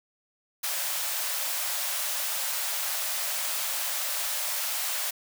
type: high-pass noise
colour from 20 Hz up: white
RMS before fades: -30 dBFS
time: 0.63-5.11 s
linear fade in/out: 10 ms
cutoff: 530 Hz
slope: 96 dB/octave
effects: none